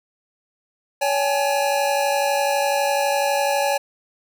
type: tone cluster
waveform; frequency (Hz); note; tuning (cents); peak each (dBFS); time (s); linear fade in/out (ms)
square; 564 / 806 / 858; C#5 / G5 / A5; +30 / +48 / -44; -22 / -24 / -25; 1.01-3.78; 10
effects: none